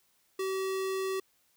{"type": "tone", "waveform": "square", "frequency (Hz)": 382.1, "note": "G4", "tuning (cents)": -44, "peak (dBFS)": -31, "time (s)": [0.39, 1.2], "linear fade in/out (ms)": 5, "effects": ["white hiss -70 dBFS RMS until 1.56 s"]}